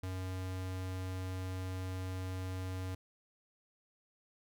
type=tone; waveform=square; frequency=93 Hz; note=F#2; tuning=9 cents sharp; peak=-38 dBFS; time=0.03-2.95 s; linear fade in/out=5 ms; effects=none